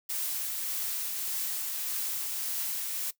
blue noise with tremolo, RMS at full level -32 dBFS, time 0.09-3.11 s, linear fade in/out 10 ms, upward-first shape triangle, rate 1.7 Hz, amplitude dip 25%, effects noise-tail reverb RT60 0.1 s tail -18 dB re dry

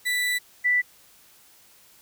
35% pulse / sine tone pair in turn, 1975.5 / 1975.5 Hz, B6 / B6, 0 / 0 cents, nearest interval unison, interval 0 cents, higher neither, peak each -21 / -18 dBFS, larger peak second, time 0.05-0.39 / 0.64-0.82 s, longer first, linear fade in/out 20 ms, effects white hiss -55 dBFS RMS until 2.01 s

